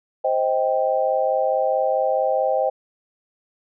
sine chord, C minor, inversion none, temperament just, 523.3 / 627.9 / 784.9 Hz, C5 / Eb5 / G5, 0 / +16 / +2 cents, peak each -21 / -22 / -23 dBFS, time 0.24-2.7 s, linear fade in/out 10 ms, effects none

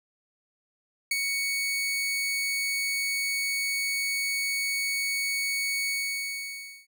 sawtooth tone with ADSR envelope, 2227 Hz, C#7, 7 cents sharp, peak -19 dBFS, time 1.11-6.87 s, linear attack 4 ms, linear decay 28 ms, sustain -4 dB, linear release 980 ms, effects none

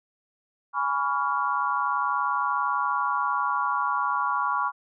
sine chord, C# dominant seventh, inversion second, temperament equal with one note detuned, 830.6 / 987.8 / 1128.1 / 1396.9 Hz, G#5 / B5 / C#6 / E#6, 0 / 0 / +30 / 0 cents, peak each -32 / -28 / -26 / -30 dBFS, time 0.73-4.72 s, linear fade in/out 50 ms, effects none

